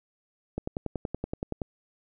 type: click train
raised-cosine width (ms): 2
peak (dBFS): -17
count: 12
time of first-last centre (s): 0.58-1.618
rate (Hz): 10.6
effects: none